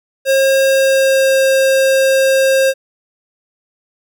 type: tone with pitch glide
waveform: square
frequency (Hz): 538 to 534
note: C5 to C5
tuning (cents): +48 to +35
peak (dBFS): -10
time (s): 0.25-2.74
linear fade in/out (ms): 50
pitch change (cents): -13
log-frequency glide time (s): 0.64-1.4
effects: none